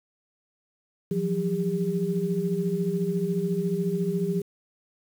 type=tone cluster; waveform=sine; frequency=169.5 / 183.6 / 401.7 Hz; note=E3 / F#3 / G4; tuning=+49 / -13 / +42 cents; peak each=-28 dBFS; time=1.11-4.42 s; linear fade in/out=5 ms; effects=8-bit